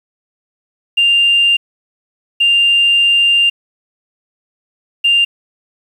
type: tone bursts at uneven times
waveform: sine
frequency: 2794 Hz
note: F7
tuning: in tune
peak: -7 dBFS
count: 3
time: 0.97-1.57 / 2.4-3.5 / 5.04-5.25 s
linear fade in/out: 10 ms
effects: tanh soft clip ceiling -3 dBFS + 7-bit